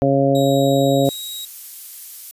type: harmonic tone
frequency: 137.6 Hz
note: C#3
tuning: 12 cents flat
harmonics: 1 / 2 / 3 / 4 / 5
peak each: -20 / -18 / -22 / -17 / -22 dBFS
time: 0.02-1.09 s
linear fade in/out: 0 ms
type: tone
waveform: sawtooth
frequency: 3820 Hz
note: A#7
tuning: 42 cents sharp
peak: -25 dBFS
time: 0.35-1.45 s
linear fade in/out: 2 ms
type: noise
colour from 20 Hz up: violet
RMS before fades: -32 dBFS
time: 1.05-2.31 s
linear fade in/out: 0 ms
effects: resampled to 32000 Hz